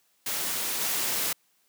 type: noise with level steps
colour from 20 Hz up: white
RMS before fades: -30 / -28 dBFS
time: 0.26-1.33 s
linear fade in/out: 5 ms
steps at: 0.81 s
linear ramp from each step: 5 ms
effects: white hiss -68 dBFS RMS until 1.68 s + high-pass 150 Hz 12 dB/octave